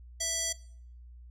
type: tone with band-pass filter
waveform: square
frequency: 659.3 Hz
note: E5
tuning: in tune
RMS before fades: -32 dBFS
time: 0.2-0.53 s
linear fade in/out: 10 ms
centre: 6700 Hz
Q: 2.9
effects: noise-tail reverb RT60 0.6 s tail -21 dB re dry + added 60 Hz sine -47 dBFS peak until 1.3 s